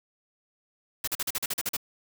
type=noise bursts; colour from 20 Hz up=white; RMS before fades=-29 dBFS; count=10; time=1.04-1.768 s; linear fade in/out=5 ms; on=35 ms; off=42 ms; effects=none